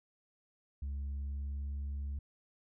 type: tone with pitch glide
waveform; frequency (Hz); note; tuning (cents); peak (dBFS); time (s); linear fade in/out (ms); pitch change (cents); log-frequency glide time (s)
sine; 69.7 to 70.43; C#2 to C#2; +10 to +28; -33; 0.82-2.19; 5; +18; 1.08-1.74
effects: tanh soft clip ceiling -35 dBFS